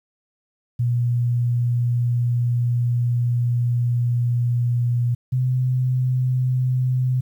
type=tone pair in turn; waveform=sine; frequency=120.6 / 127.43 Hz; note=B2 / C3; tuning=-41 / -45 cents; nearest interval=minor second; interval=96 cents; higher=second; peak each=-17 dBFS; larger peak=neither; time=0.79-5.15 / 5.32-7.21 s; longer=first; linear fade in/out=10 ms; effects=9-bit